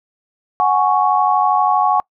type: chord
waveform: sine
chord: F# suspended second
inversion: none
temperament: just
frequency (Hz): 740 / 832.5 / 1110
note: F#5 / G#5 / C#6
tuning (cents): 0 / +4 / +2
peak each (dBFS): -16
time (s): 0.6-2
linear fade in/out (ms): 0
effects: noise-tail reverb RT60 0.1 s tail -25 dB re dry